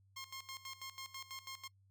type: tone with tremolo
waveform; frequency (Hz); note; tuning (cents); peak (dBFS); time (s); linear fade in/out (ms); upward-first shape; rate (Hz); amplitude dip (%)
10% pulse; 1069; C6; +37; -36; 0.16-1.68; 10; square; 6.1; 80
effects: noise-tail reverb RT60 0.1 s tail -23 dB re dry + added 97 Hz sine -66 dBFS peak until 1.9 s